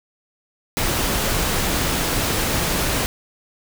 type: noise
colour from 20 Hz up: pink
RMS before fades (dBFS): -21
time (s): 0.77-3.06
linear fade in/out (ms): 0
effects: none